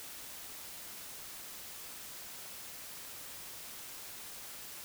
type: silence
effects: white hiss -47 dBFS RMS until 4.84 s